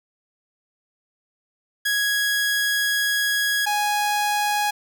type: tone pair in turn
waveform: sawtooth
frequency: 1661.2 / 830.6 Hz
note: G#6 / G#5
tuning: 0 / 0 cents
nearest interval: octave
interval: 1200 cents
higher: first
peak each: -16 dBFS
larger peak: neither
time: 1.85-3.66 / 3.66-4.71 s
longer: first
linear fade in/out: 10 ms
effects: none